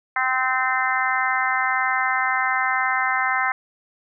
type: harmonic tone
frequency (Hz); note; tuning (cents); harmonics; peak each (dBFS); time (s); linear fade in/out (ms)
258.7; C4; -19; 3 / 4 / 5 / 6 / 7 / 8; -26 / -26 / -26 / -26 / -26 / -26; 0.16-3.52; 2
effects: none